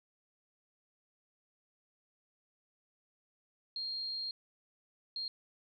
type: tone bursts at uneven times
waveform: sine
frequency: 4222 Hz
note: C8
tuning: 15 cents sharp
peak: -36 dBFS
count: 2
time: 3.76-4.31 / 5.16-5.28 s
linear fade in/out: 2 ms
effects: none